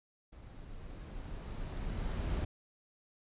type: noise with level ramp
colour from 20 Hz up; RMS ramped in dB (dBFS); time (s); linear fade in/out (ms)
brown; -51 to -33; 0.32-2.45; 10
effects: resampled to 8000 Hz